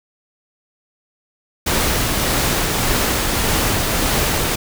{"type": "noise with tremolo", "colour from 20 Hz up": "pink", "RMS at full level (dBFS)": -17, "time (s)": [1.66, 4.56], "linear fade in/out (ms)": 10, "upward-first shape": "triangle", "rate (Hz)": 1.7, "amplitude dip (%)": 25, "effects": []}